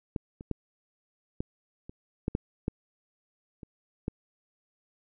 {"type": "clicks", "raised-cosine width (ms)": 3, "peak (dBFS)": [-18, -29, -17, -18, -29, -15, -14, -15, -30, -17], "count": 10, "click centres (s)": [0.162, 0.409, 0.513, 1.405, 1.895, 2.281, 2.351, 2.681, 3.632, 4.081], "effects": []}